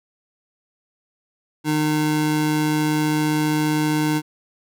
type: tone pair together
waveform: square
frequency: 152.55 / 305.1 Hz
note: D#3 / D#4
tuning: -34 / -34 cents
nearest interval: octave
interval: 1200 cents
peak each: -24 / -20 dBFS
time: 1.64-4.22 s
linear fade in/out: 50 ms
effects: none